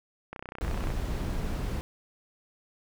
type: click train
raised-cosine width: 0.5 ms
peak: -23 dBFS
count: 19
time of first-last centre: 0.33-0.903 s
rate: 31.4 Hz
type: noise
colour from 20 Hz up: brown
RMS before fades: -31 dBFS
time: 0.61-1.81 s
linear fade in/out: 0 ms
effects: none